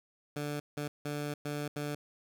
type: tone bursts at uneven times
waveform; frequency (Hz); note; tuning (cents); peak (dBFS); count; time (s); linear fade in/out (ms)
15% pulse; 146.83; D3; 0; -28; 5; 0.36-0.6 / 0.77-0.88 / 1.05-1.34 / 1.45-1.68 / 1.76-1.95; 5
effects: none